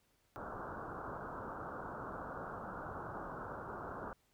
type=low-pass noise; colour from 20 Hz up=white; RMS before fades=-45 dBFS; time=0.36-4.13 s; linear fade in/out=0 ms; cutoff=1500 Hz; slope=96 dB/octave; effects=pink hiss -75 dBFS RMS until 4.33 s